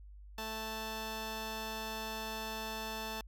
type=tone pair together; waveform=10% pulse; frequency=220 / 880 Hz; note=A3 / A5; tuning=0 / 0 cents; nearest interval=2 octaves; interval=2400 cents; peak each=-33 / -34 dBFS; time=0.38-3.21 s; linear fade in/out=2 ms; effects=added 50 Hz sine -49 dBFS peak until 3.27 s + MP3 96 kbps